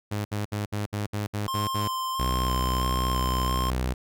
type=tone bursts; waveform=sawtooth; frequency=103.83 Hz; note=G#2; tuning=in tune; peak=-23 dBFS; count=9; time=0.11-1.882 s; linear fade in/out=10 ms; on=140 ms; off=64 ms
type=tone with vibrato; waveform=square; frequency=1051 Hz; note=C6; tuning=7 cents sharp; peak=-28 dBFS; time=1.48-3.7 s; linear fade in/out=0 ms; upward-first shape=square; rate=1.5 Hz; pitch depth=13 cents each way
type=tone; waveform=sawtooth; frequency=63.2 Hz; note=B1; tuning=41 cents sharp; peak=-21 dBFS; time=2.19-3.94 s; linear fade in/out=10 ms
effects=none